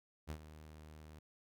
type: tone with ADSR envelope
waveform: sawtooth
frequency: 77.1 Hz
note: D#2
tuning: 15 cents flat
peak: -36 dBFS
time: 0.27-1.19 s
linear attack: 33 ms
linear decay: 75 ms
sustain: -13 dB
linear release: 4 ms
effects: none